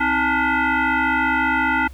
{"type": "tone with frequency modulation", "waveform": "sine", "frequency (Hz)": 261.6, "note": "C4", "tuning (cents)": 0, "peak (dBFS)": -16, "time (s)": [0, 1.88], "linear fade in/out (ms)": 10, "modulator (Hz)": 578, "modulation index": 3.2, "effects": ["added 66 Hz sine -35 dBFS peak until 1.93 s", "pink hiss -52 dBFS RMS until 1.93 s"]}